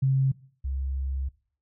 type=tone pair in turn; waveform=sine; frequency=134 / 67.19 Hz; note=C3 / C2; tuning=+42 / +47 cents; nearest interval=octave; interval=1195 cents; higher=first; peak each=-19 / -27 dBFS; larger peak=first; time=0.02-0.32 / 0.64-1.29 s; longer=second; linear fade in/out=10 ms; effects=noise-tail reverb RT60 0.5 s tail -20 dB re dry